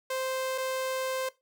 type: tone pair in turn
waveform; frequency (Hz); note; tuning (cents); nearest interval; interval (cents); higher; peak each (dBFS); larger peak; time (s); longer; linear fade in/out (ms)
sawtooth; 522 / 522; C5 / C5; -4 / -4; unison; 0; neither; -26; neither; 0.1-0.58 / 0.58-1.29; second; 5
effects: noise-tail reverb RT60 0.2 s tail -17 dB re dry